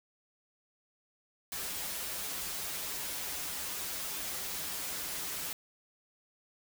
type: noise with comb filter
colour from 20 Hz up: white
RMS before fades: -38 dBFS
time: 1.52-5.53 s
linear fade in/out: 2 ms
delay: 8.7 ms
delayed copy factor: -0.85
effects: none